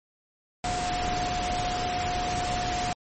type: tone in noise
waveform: sine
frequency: 720 Hz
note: F#5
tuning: 47 cents flat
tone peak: -28 dBFS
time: 0.64-2.93 s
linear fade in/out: 2 ms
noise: pink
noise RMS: -31 dBFS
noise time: 0.64-2.93 s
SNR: 0 dB
effects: MP3 32 kbps